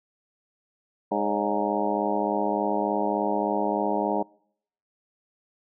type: harmonic tone with a mistuned harmonic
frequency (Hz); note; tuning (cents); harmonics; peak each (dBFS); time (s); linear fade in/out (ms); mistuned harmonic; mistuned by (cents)
103.4; G#2; -7; 2 / 3 / 4 / 5 / 6 / 7 / 8 / 9; -31 / -31 / -31 / -31 / -31 / -31 / -31 / -31; 1.11-4.23; 10; 5; +90
effects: noise-tail reverb RT60 0.7 s tail -26 dB re dry